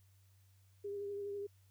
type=tone with vibrato; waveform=sine; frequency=403.8 Hz; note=G#4; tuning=49 cents flat; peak=-39 dBFS; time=0.84-1.47 s; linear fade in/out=10 ms; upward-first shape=triangle; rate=12 Hz; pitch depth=27 cents each way; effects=added 96 Hz sine -64 dBFS peak until 1.7 s + white hiss -75 dBFS RMS until 1.7 s